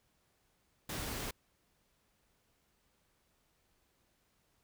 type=noise; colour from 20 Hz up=pink; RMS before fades=-40 dBFS; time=0.89-1.31 s; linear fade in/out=5 ms; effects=pink hiss -75 dBFS RMS until 4.63 s